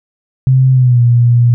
sine tone with pitch glide, 130.81 to 119.95 Hz, C3 to A#2, 0 to +50 cents, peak -5 dBFS, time 0.47-1.54 s, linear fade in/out 0 ms, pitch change -150 cents, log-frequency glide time 0.72-1.01 s, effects none

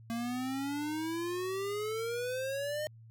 square exponential sweep, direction up, 228.3 to 616 Hz, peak -34 dBFS, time 0.1-2.87 s, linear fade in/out 0 ms, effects added 113 Hz sine -51 dBFS peak until 3.1 s

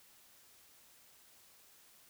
silence, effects white hiss -63 dBFS RMS until 2.09 s

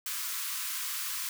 white high-pass noise, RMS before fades -35 dBFS, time 0.06-1.29 s, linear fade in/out 2 ms, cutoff 990 Hz, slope 96 dB/octave, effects none

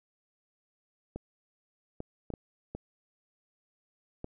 clicks, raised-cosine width 2 ms, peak -24 dBFS, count 6, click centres 1.16 / 2.004 / 2.303 / 2.338 / 2.75 / 4.244 s, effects none

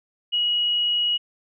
sine tone, 2905 Hz, F#7, 32 cents flat, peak -19 dBFS, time 0.32-1.18 s, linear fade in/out 20 ms, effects none

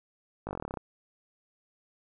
slowing click train, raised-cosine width 1 ms, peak -21 dBFS, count 13, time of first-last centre 0.47-0.772 s, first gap 19 ms, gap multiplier 1.05, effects none

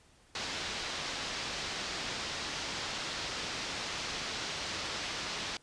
white low-pass noise, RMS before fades -38 dBFS, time 0.35-5.57 s, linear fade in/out 2 ms, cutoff 5400 Hz, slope 24 dB/octave, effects pink hiss -63 dBFS RMS until 5.62 s + resampled to 22050 Hz

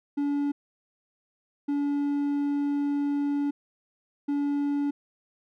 triangle tone bursts at uneven times, 286.3 Hz, D4, 44 cents flat, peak -22 dBFS, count 3, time 0.17-0.52 / 1.68-3.51 / 4.28-4.91 s, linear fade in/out 10 ms, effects none

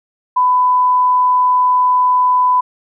sine tone, 1000 Hz, B5, 21 cents sharp, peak -9 dBFS, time 0.36-2.61 s, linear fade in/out 10 ms, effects none

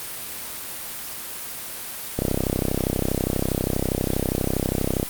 click train, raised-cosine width 2 ms, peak -8 dBFS, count 93, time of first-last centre 2.19-5.03 s, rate 32.4 Hz, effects white hiss -33 dBFS RMS until 5.09 s + Opus 32 kbps

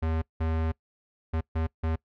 square tone bursts at uneven times, 80.5 Hz, E2, 41 cents flat, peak -26 dBFS, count 5, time 0.02-0.22 / 0.4-0.72 / 1.33-1.41 / 1.55-1.67 / 1.83-1.96 s, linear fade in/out 10 ms, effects noise-tail reverb RT60 0.1 s tail -22 dB re dry + low-pass 2000 Hz 12 dB/octave

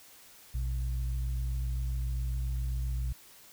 sine tone pair together, 60.06 / 127.5 Hz, B1 / C3, -48 / -44 cents, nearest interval octave + minor second, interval 1304 cents, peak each -29 / -37 dBFS, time 0.54-3.13 s, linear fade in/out 10 ms, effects tanh soft clip ceiling -23 dBFS + white hiss -55 dBFS RMS until 3.52 s

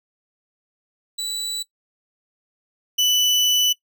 30% pulse tone pair in turn, 3951 / 2981 Hz, B7 / F#7, 0 / +12 cents, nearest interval perfect fourth, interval 488 cents, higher first, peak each -22 / -13 dBFS, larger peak second, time 1.18-1.63 / 2.98-3.73 s, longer second, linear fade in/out 10 ms, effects noise-tail reverb RT60 0.1 s tail -19 dB re dry

